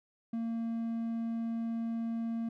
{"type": "tone", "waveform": "triangle", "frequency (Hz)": 229.1, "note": "A#3", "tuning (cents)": -30, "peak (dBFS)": -30, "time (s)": [0.33, 2.49], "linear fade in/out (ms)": 5, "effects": []}